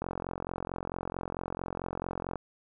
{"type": "click train", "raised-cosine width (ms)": 1, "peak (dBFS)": -20, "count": 105, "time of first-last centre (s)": [0.02, 2.357], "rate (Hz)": 44.5, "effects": []}